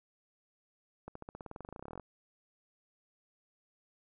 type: accelerating click train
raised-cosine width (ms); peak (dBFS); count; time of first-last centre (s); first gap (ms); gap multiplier
1; -30; 23; 1.08-1.997; 74; 0.94
effects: none